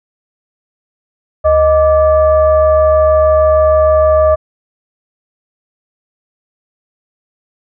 sine tone with frequency modulation, 622.3 Hz, D#5, in tune, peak -6 dBFS, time 1.44-4.36 s, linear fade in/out 20 ms, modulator 549 Hz, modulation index 0.61, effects none

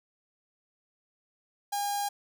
sawtooth tone with notch filter, 812 Hz, G#5, 39 cents flat, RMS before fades -31 dBFS, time 1.72-2.09 s, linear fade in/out 10 ms, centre 2100 Hz, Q 0.56, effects none

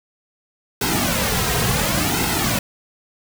pink noise with flanger, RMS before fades -20 dBFS, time 0.81-2.59 s, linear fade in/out 5 ms, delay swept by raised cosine 1.7 to 3.5 ms, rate 0.7 Hz, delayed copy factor -0.8, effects none

